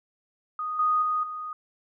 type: tone with level steps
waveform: sine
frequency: 1241 Hz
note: D#6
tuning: 5 cents flat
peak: -28 / -20 / -23 / -32 dBFS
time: 0.59-1.53 s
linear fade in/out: 2 ms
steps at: 0.79 / 1.02 / 1.23 s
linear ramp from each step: 5 ms
effects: none